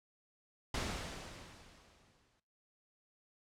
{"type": "noise with exponential decay", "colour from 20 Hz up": "pink", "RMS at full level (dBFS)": -36, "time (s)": [0.74, 2.4], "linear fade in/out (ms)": 5, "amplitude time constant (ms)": 360, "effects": ["noise-tail reverb RT60 0.5 s tail -21 dB re dry", "low-pass 7000 Hz 12 dB/octave"]}